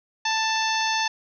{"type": "harmonic tone", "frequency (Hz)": 884, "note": "A5", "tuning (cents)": 8, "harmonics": [1, 2, 3, 4, 5, 6, 7], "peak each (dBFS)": [-25, -28, -30, -31, -32, -33, -33], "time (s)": [0.25, 1.08], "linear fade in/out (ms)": 5, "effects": []}